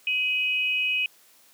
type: tone pair together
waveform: sine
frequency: 2519 / 2927 Hz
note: D#7 / F#7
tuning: +21 / -19 cents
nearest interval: minor third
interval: 260 cents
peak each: -23 / -29 dBFS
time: 0.07-1.06 s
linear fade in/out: 2 ms
effects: white hiss -57 dBFS RMS until 1.53 s + high-pass 200 Hz 12 dB/octave